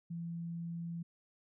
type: tone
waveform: sine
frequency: 168.8 Hz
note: E3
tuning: 41 cents sharp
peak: -38 dBFS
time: 0.1-1.03 s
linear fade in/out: 10 ms
effects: none